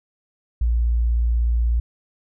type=tone; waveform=sine; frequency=58.27 Hz; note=A#1; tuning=in tune; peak=-16 dBFS; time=0.61-1.8 s; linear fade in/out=5 ms; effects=none